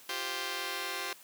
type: chord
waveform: 5% pulse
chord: F suspended second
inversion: none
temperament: just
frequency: 349.2 / 392.9 / 523.8 Hz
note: F4 / G4 / C5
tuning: 0 / +4 / +2 cents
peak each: -29 / -27 / -29 dBFS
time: 0.09-1.13 s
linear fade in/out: 2 ms
effects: white hiss -55 dBFS RMS until 1.23 s + high-pass 150 Hz 12 dB/octave

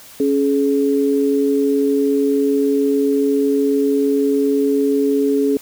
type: tone pair together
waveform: sine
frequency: 277.2 / 423.8 Hz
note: C#4 / G#4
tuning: 0 / +35 cents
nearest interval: perfect fifth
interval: 735 cents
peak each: -16 dBFS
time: 0.2-5.57 s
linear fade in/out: 2 ms
effects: white hiss -41 dBFS RMS until 5.61 s

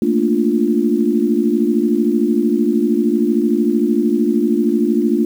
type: chord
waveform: sine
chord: Bb major seventh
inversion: third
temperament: equal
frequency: 220 / 233.1 / 293.7 / 349.2 Hz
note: A3 / Bb3 / D4 / F4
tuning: 0 / 0 / 0 / 0 cents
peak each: -18 dBFS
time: 0.02-5.25 s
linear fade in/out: 2 ms
effects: 7-bit

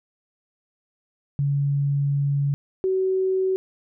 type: tone pair in turn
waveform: sine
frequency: 141.4 / 377.5 Hz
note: C#3 / F#4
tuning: +35 / +35 cents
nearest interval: octave + perfect fourth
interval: 1700 cents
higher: second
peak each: -19 dBFS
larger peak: neither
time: 1.39-2.54 / 2.84-3.56 s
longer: first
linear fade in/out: 0 ms
effects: none

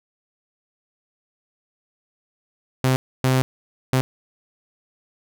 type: tone bursts at uneven times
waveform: sawtooth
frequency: 130 Hz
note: C3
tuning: 11 cents flat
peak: -12 dBFS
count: 3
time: 2.84-2.96 / 3.24-3.42 / 3.93-4.01 s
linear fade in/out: 0 ms
effects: none

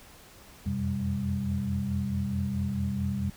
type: tone cluster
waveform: sine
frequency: 85.6 / 90.2 / 128.4 / 198.3 Hz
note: F2 / F#2 / C3 / G3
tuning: -34 / -44 / -32 / +20 cents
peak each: -35 / -34 / -33 / -30 dBFS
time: 0.66-3.3 s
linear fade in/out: 5 ms
effects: pink hiss -52 dBFS RMS until 3.36 s

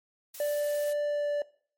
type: noise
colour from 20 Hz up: blue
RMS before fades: -42 dBFS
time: 0.34-0.93 s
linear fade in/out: 5 ms
type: tone with pitch glide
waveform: triangle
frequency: 587.3 to 583.6 Hz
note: D5 to D5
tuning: 0 to -11 cents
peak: -24 dBFS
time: 0.4-1.42 s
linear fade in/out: 2 ms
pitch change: -11 cents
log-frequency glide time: 1.05-1.3 s
effects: noise-tail reverb RT60 0.5 s tail -20 dB re dry + MP3 64 kbps

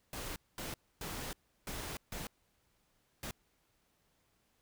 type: noise bursts at uneven times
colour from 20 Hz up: pink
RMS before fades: -42 dBFS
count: 6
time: 0.13-0.36 / 0.58-0.74 / 1.01-1.33 / 1.67-1.97 / 2.12-2.27 / 3.23-3.31 s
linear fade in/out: 2 ms
effects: pink hiss -75 dBFS RMS until 4.61 s

